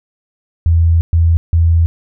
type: tone bursts at uneven times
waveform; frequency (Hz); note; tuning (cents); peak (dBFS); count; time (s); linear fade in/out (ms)
sine; 83.2; E2; +17; -7; 3; 0.66-1.01 / 1.13-1.37 / 1.53-1.86; 0
effects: none